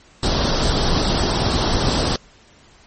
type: noise with comb filter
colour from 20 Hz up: pink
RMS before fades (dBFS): -18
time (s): 0.23-2.16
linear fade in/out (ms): 2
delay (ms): 0.22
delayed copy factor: +0.6
effects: pink hiss -50 dBFS RMS until 2.86 s + MP3 32 kbps